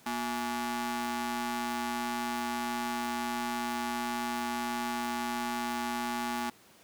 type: ring-modulated tone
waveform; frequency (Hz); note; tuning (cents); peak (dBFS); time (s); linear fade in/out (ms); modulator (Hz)
sawtooth; 300.5; D4; +40; -24; 0.06-6.5; 5; 540
effects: pink hiss -58 dBFS RMS until 6.83 s + high-pass 150 Hz 12 dB/octave